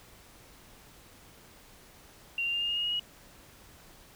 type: tone with pitch steps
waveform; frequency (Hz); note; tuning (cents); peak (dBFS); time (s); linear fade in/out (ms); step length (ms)
sine; 2764 / 2783 / 2803 / 2822 / 2842 / 2861 / 2881 / 2901; F7 / F7 / F7 / F7 / F7 / F7 / F#7 / F#7; -19 / -7 / +6 / +17 / +30 / +41 / -47 / -35; -28; 2.38-2.996; 2; 77
effects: pink hiss -55 dBFS RMS until 4.15 s